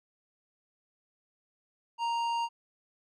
sine tone with tanh clipping, 932.3 Hz, A#5, in tune, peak -30 dBFS, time 1.98-2.49 s, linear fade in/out 50 ms, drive 12 dB, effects none

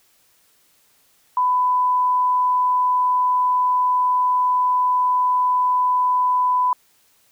sine tone, 999 Hz, B5, 20 cents sharp, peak -15 dBFS, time 1.37-6.73 s, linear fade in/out 2 ms, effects white hiss -59 dBFS RMS until 7.31 s

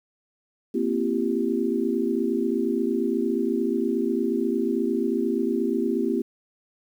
sine chord, C dominant seventh, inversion third, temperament equal with one note detuned, 233.1 / 261.6 / 338.1 / 392 Hz, Bb3 / C4 / E4 / G4, 0 / 0 / +44 / 0 cents, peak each -27 dBFS, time 0.74-6.22 s, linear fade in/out 10 ms, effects 9-bit

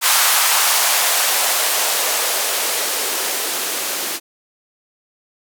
violet noise with band-pass filter sweep, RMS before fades -18 dBFS, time 0.01-4.2 s, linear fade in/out 50 ms, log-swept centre 950 to 320 Hz, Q 1.6, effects none

